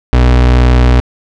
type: tone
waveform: 35% pulse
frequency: 61.74 Hz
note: B1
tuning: in tune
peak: -3 dBFS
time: 0.13-1 s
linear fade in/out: 0 ms
effects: low-pass 4000 Hz 12 dB/octave